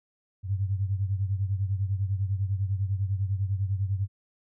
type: beating tone pair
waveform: sine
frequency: 96 / 106 Hz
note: G2 / G#2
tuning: -36 / +36 cents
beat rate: 10 Hz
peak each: -26 / -31 dBFS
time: 0.43-4.08 s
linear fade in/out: 50 ms
effects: none